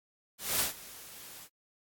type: noise with ADSR envelope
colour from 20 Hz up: white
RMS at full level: -28 dBFS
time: 0.38-1.49 s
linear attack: 220 ms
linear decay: 130 ms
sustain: -20 dB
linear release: 61 ms
effects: AAC 64 kbps